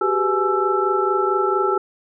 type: tone cluster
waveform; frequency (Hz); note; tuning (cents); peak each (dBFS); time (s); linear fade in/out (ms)
sine; 378.6 / 403 / 494.2 / 848 / 1329; F#4 / G4 / B4 / G#5 / E6; +40 / +48 / +1 / +36 / +14; -21 / -23 / -29 / -25 / -21; 0.01-1.78; 5
effects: none